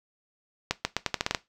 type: accelerating click train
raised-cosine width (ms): 0.2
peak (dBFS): -7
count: 9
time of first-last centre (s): 0.71-1.348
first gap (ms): 140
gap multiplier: 0.83
effects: noise-tail reverb RT60 0.2 s tail -17 dB re dry